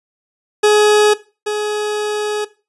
40% pulse tone pair in turn, 420.6 / 420.6 Hz, G#4 / G#4, +22 / +22 cents, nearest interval unison, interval 0 cents, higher neither, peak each -7 / -16 dBFS, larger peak first, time 0.63-1.14 / 1.46-2.45 s, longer second, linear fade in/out 10 ms, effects noise-tail reverb RT60 0.3 s tail -17 dB re dry + resampled to 24000 Hz

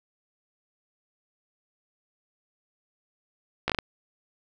slowing click train, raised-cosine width 0.3 ms, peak -9 dBFS, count 5, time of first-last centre 3.68-3.788 s, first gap 16 ms, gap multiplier 1.36, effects none

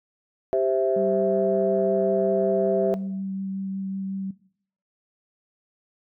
sine chord, C major, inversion second, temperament equal, 392 / 523.3 / 659.3 Hz, G4 / C5 / E5, 0 / 0 / 0 cents, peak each -23 / -26 / -21 dBFS, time 0.53-2.94 s, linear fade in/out 0 ms
sine tone with vibrato, 193.1 Hz, G3, 26 cents flat, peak -28 dBFS, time 0.96-4.31 s, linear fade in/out 5 ms, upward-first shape triangle, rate 5.4 Hz, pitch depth 12 cents each way
effects noise-tail reverb RT60 0.6 s tail -18 dB re dry + tanh soft clip ceiling -9 dBFS

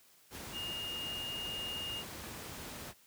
sine tone in noise, 2839 Hz, F7, 28 cents sharp, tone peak -38 dBFS, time 0.52-2.04 s, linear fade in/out 50 ms, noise pink, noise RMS -45 dBFS, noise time 0.3-2.94 s, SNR +4 dB, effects white hiss -64 dBFS RMS until 3.06 s + high-pass 60 Hz 12 dB/octave

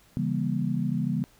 sine chord, C# diminished seventh, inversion none, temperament just, 138.59 / 166.31 / 199.57 / 239.5 Hz, C#3 / E3 / G3 / Bb3, 0 / +16 / +31 / +47 cents, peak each -30 dBFS, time 0.17-1.24 s, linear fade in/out 0 ms, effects pink hiss -59 dBFS RMS until 1.39 s

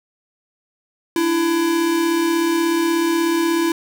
square tone pair together, 297.7 / 334.2 Hz, D4 / E4, +24 / +24 cents, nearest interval major second, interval 200 cents, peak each -26 / -17 dBFS, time 1.16-3.72 s, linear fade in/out 2 ms, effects none

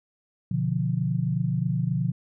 sine chord, B diminished, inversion none, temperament equal, 123.47 / 146.83 / 174.61 Hz, B2 / D3 / F3, 0 / 0 / 0 cents, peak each -27 dBFS, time 0.51-2.12 s, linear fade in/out 5 ms, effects none

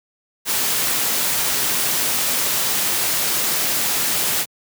white noise, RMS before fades -20 dBFS, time 0.45-4.46 s, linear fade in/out 50 ms, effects high-pass 100 Hz 12 dB/octave

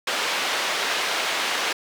white band-pass noise, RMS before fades -25 dBFS, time 0.07-1.73 s, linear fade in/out 5 ms, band 420 to 3400 Hz, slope 12 dB/octave, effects none

